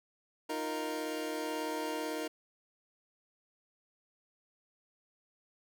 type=chord; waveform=25% pulse; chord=Eb suspended second; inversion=none; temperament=equal; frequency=311.1 / 349.2 / 466.2 Hz; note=Eb4 / F4 / Bb4; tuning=0 / 0 / 0 cents; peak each=-34 / -39 / -35 dBFS; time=0.49-2.28 s; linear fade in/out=10 ms; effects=none